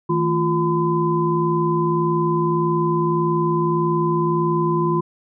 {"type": "tone cluster", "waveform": "sine", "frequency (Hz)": [160, 221.7, 349.2, 1014], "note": ["D#3", "A3", "F4", "B5"], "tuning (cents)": [49, 13, 0, 45], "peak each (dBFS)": [-21, -29, -20, -22], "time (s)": [0.09, 5.01], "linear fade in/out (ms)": 10, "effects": []}